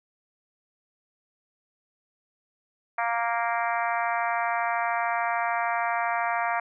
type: harmonic tone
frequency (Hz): 233.1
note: A#3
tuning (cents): 0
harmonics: 3 / 4 / 5 / 6 / 7 / 8 / 9 / 10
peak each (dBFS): -28 / -30 / -32 / -34 / -35 / -36 / -37 / -38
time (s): 2.98-6.6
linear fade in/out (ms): 5
effects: none